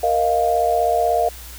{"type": "chord", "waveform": "sine", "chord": "Bb suspended fourth", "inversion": "none", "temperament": "equal", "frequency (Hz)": [466.2, 622.3, 698.5], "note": ["Bb4", "Eb5", "F5"], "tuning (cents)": [0, 0, 0], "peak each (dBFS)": [-22, -21, -17], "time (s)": [0.03, 1.29], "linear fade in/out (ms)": 5, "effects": ["added 60 Hz sine -37 dBFS peak until 1.58 s", "white hiss -39 dBFS RMS until 1.58 s"]}